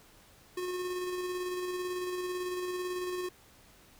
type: tone with tremolo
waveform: square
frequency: 362.1 Hz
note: F#4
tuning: 37 cents flat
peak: -33 dBFS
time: 0.57-3.29 s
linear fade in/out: 5 ms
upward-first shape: square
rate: 18 Hz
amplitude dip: 25%
effects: pink hiss -59 dBFS RMS until 3.99 s